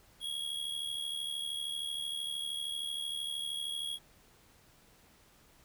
square tone with amplitude modulation, 3307 Hz, G#7, 8 cents flat, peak -33 dBFS, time 0.2-3.99 s, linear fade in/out 50 ms, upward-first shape sine, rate 73 Hz, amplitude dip 65%, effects pink hiss -63 dBFS RMS until 5.64 s

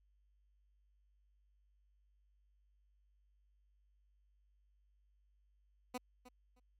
15% pulse tone with echo, 250 Hz, B3, 21 cents sharp, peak -33 dBFS, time 5.94-5.98 s, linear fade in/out 10 ms, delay 310 ms, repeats 2, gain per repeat -15 dB, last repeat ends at 6.6 s, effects added 50 Hz sine -70 dBFS peak until 6.79 s + AAC 64 kbps

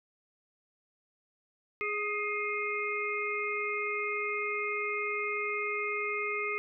harmonic tone with a mistuned harmonic, 415.3 Hz, G#4, in tune, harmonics 1 / 3 / 5 / 6, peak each -36 / -37 / -34 / -37 dBFS, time 1.81-6.58 s, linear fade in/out 0 ms, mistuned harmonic 5, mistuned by +38 cents, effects none

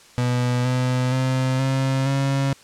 35% pulse tone with pitch steps, 123.47 / 126.72 / 130.06 / 133.48 / 137 Hz, B2 / B2 / C3 / C3 / C#3, 0 / +45 / -10 / +35 / -20 cents, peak -17 dBFS, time 0.18-2.53 s, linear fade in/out 0 ms, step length 470 ms, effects white hiss -49 dBFS RMS until 2.63 s + low-pass 8000 Hz 12 dB/octave

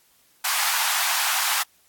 pink high-pass noise, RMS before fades -23 dBFS, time 0.44-1.63 s, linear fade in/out 10 ms, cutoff 790 Hz, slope 48 dB/octave, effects white hiss -60 dBFS RMS until 1.88 s + AAC 64 kbps

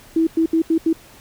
sine tone bursts at uneven times, 325.7 Hz, E4, 21 cents flat, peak -13 dBFS, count 5, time 0.16-0.27 / 0.37-0.46 / 0.53-0.62 / 0.7-0.78 / 0.86-0.93 s, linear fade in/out 5 ms, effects pink hiss -46 dBFS RMS until 1.2 s

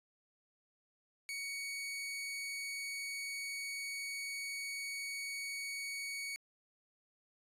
sawtooth tone, 2237 Hz, C#7, 15 cents sharp, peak -36 dBFS, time 1.29-6.36 s, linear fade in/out 0 ms, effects resampled to 32000 Hz

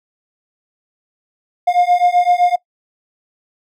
triangle beating tone pair, 707 / 714.8 Hz, F5 / F5, +21 / +40 cents, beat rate 7.8 Hz, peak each -12 dBFS, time 1.67-2.56 s, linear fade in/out 10 ms, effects noise-tail reverb RT60 0.1 s tail -21 dB re dry

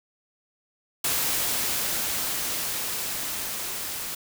white noise with level ramp, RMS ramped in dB -25 to -33 dBFS, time 1.04-4.15 s, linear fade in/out 5 ms, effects none

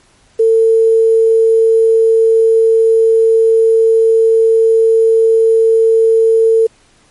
sine tone with quantisation, 450 Hz, A4, 39 cents sharp, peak -6 dBFS, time 0.39-6.67 s, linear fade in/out 10 ms, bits 6, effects pink hiss -50 dBFS RMS until 7.1 s + MP3 48 kbps

